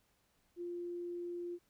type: tone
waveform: sine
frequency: 349 Hz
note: F4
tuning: 1 cent flat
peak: -39 dBFS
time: 0.56-1.59 s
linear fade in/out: 50 ms
effects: pink hiss -75 dBFS RMS until 1.69 s